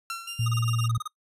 sawtooth tone with exponential decay, 1359 Hz, F6, 48 cents flat, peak -25 dBFS, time 0.1-0.56 s, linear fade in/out 1 ms, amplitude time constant 100 ms
sawtooth tone with tremolo, 2794 Hz, F7, in tune, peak -29 dBFS, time 0.27-0.88 s, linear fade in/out 5 ms, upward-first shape sine, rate 7.6 Hz, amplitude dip 55%
sine tone, 115.5 Hz, A#2, 16 cents flat, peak -23 dBFS, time 0.39-0.98 s, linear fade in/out 5 ms
square tone bursts, 1241 Hz, D#6, 5 cents flat, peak -31 dBFS, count 12, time 0.46-1.077 s, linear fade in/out 5 ms, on 23 ms, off 31 ms
effects noise-tail reverb RT60 0.1 s tail -22 dB re dry + resampled to 32000 Hz

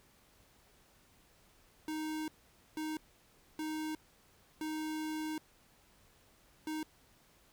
square tone bursts at uneven times, 311.1 Hz, D#4, in tune, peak -37 dBFS, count 5, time 1.88-2.28 / 2.77-2.97 / 3.59-3.95 / 4.61-5.38 / 6.67-6.83 s, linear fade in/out 2 ms, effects pink hiss -66 dBFS RMS until 7.52 s

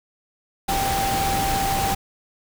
sine tone in noise, 784 Hz, G5, in tune, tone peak -22 dBFS, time 0.68-1.95 s, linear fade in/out 10 ms, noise pink, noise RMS -25 dBFS, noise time 0.68-1.95 s, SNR 0 dB, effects none

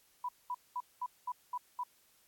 sine tone bursts, 987.8 Hz, B5, in tune, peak -34 dBFS, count 7, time 0.24-1.836 s, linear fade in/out 5 ms, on 48 ms, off 210 ms, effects white hiss -68 dBFS RMS until 2.27 s + AAC 64 kbps

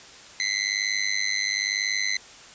20% pulse tone with amplitude modulation, 2042 Hz, C7, 43 cents flat, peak -14 dBFS, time 0.4-2.17 s, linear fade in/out 0 ms, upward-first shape sine, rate 101 Hz, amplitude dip 100%, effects white hiss -46 dBFS RMS until 2.54 s + resampled to 16000 Hz

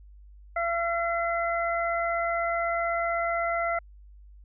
harmonic tone, 679 Hz, F5, 49 cents flat, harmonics 1 / 2 / 3, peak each -27 / -30 / -32 dBFS, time 0.56-3.79 s, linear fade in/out 5 ms, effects added 50 Hz sine -47 dBFS peak until 4.44 s

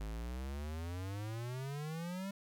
square exponential sweep, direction up, 51 to 200 Hz, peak -40 dBFS, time 0-2.31 s, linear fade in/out 5 ms, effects 13-bit

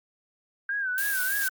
sine tone with vibrato, 1568 Hz, G6, in tune, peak -26 dBFS, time 0.69-1.49 s, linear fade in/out 2 ms, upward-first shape sine, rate 3.3 Hz, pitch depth 99 cents each way
blue noise, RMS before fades -30 dBFS, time 0.98-1.48 s, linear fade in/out 0 ms
effects Opus 48 kbps

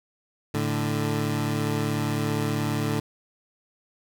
20% pulse tone pair together, 109.8 / 146.93 Hz, A2 / D3, -3 / +1 cents, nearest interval perfect fourth, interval 504 cents, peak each -22 dBFS, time 0.54-3 s, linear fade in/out 5 ms, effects none

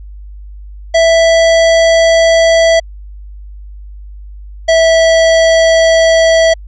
square tone pair in turn, 659.3 / 654 Hz, E5 / E5, 0 / -14 cents, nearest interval unison, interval 14 cents, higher first, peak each -6 dBFS, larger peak neither, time 0.94-2.8 / 4.68-6.54 s, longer neither, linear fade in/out 10 ms, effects added 50 Hz sine -27 dBFS peak until 6.67 s + resampled to 16000 Hz

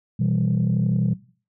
sine chord, E minor, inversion second, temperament equal, 123.47 / 164.81 / 196 Hz, B2 / E3 / G3, 0 / 0 / 0 cents, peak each -21 / -22 / -23 dBFS, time 0.19-1.14 s, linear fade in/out 10 ms, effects noise-tail reverb RT60 0.4 s tail -17 dB re dry + tanh soft clip ceiling -13 dBFS

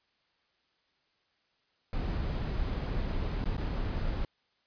brown noise with dropouts, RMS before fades -32 dBFS, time 1.93-4.25 s, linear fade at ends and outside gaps 2 ms, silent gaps 3.442-3.455 / 3.568-3.578 s, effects white hiss -73 dBFS RMS until 4.66 s + resampled to 11025 Hz

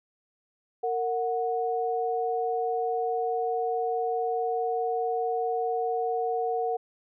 sine tone pair together, 460.1 / 735.4 Hz, A#4 / F#5, -23 / -11 cents, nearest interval minor sixth, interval 812 cents, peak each -28 dBFS, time 0.83-6.77 s, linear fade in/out 10 ms, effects none

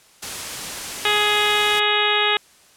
white noise, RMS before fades -29 dBFS, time 0.22-1.8 s, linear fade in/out 10 ms
harmonic tone, 417.9 Hz, G#4, 11 cents sharp, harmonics 1 / 2 / 3 / 4 / 5 / 6 / 7 / 8 / 9, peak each -25 / -25 / -25 / -25 / -25 / -25 / -25 / -25 / -25 dBFS, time 1.05-2.37 s, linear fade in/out 2 ms
effects white hiss -52 dBFS RMS until 2.76 s + low-pass 10000 Hz 12 dB/octave

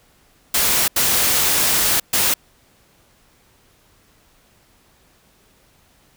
white noise bursts at uneven times, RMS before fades -17 dBFS, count 3, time 0.54-0.88 / 0.96-2 / 2.13-2.34 s, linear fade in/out 5 ms, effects pink hiss -56 dBFS RMS until 6.16 s

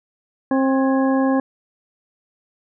harmonic tone with a mistuned harmonic, 266.3 Hz, C4, 31 cents sharp, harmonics 1 / 2 / 3 / 4 / 6, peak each -16 / -22 / -26 / -28 / -32 dBFS, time 0.51-1.4 s, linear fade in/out 2 ms, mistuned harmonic 6, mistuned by +72 cents, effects none

